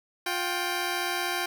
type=tone pair together; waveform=10% pulse; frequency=353.6 / 782.4 Hz; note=F4 / G5; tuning=+22 / -4 cents; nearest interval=octave + major second; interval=1374 cents; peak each=-22 dBFS; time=0.26-1.46 s; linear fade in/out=5 ms; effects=none